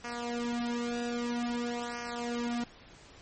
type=tone with flanger; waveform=sawtooth; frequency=239 Hz; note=A#3; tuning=43 cents sharp; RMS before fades=-34 dBFS; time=0.04-2.64 s; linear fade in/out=5 ms; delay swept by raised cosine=0.26 to 3.26 ms; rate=0.51 Hz; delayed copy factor=-0.95; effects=pink hiss -54 dBFS RMS until 3.21 s + MP3 32 kbps